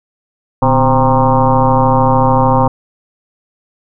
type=tone with frequency modulation; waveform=sine; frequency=523.3 Hz; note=C5; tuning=in tune; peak=-7 dBFS; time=0.62-2.68 s; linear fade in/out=5 ms; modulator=135 Hz; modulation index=4; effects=none